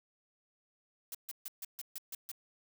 blue noise bursts, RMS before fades -42 dBFS, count 8, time 1.12-2.316 s, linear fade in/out 2 ms, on 27 ms, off 140 ms, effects none

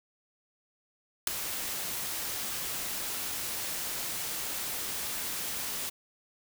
white noise with ADSR envelope, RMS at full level -21 dBFS, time 1.27-5.9 s, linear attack 4 ms, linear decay 4 ms, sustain -14 dB, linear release 13 ms, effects none

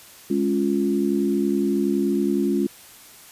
sine chord, Db major, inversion second, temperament equal, 207.7 / 277.2 / 349.2 Hz, Ab3 / Db4 / F4, 0 / 0 / 0 cents, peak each -23 dBFS, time 0.3-2.67 s, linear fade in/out 5 ms, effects white hiss -46 dBFS RMS until 3.31 s + resampled to 32000 Hz

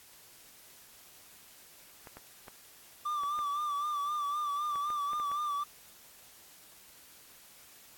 clicks, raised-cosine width 0.5 ms, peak -32 dBFS, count 10, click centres 2.072 / 2.17 / 2.482 / 3.235 / 3.39 / 4.757 / 4.903 / 5.133 / 5.199 / 5.316 s
triangle tone with vibrato, 1174.7 Hz, D6, in tune, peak -29 dBFS, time 3.05-5.64 s, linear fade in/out 10 ms, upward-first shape sine, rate 3.9 Hz, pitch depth 51 cents each way
effects white hiss -56 dBFS RMS until 7.97 s + AAC 64 kbps

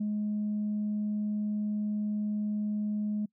sine tone, 210 Hz, G#3, 19 cents sharp, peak -27 dBFS, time 0-3.26 s, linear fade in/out 10 ms, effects noise-tail reverb RT60 0.1 s tail -25 dB re dry + tanh soft clip ceiling -25 dBFS

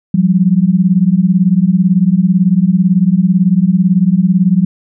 sine beating tone pair, 174.7 / 192.7 Hz, F3 / G3, +1 / -29 cents, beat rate 18 Hz, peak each -10 dBFS, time 0.14-4.65 s, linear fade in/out 5 ms, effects none

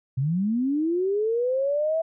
sine linear sweep, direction up, 123.47 to 659.3 Hz, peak -21 dBFS, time 0.17-2.02 s, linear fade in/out 10 ms, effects none

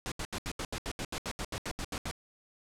pink noise bursts, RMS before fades -36 dBFS, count 16, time 0.06-2.112 s, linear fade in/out 0 ms, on 57 ms, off 76 ms, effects low-pass 9000 Hz 12 dB/octave

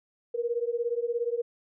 sine beating tone pair, 466.2 / 483.2 Hz, A#4 / B4, 0 / -38 cents, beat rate 17 Hz, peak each -29 / -30 dBFS, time 0.34-1.42 s, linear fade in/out 10 ms, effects none

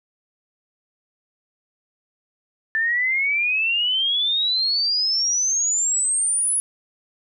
sine exponential sweep, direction up, 1760 to 10440 Hz, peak -18 dBFS, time 2.75-6.6 s, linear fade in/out 0 ms, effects none

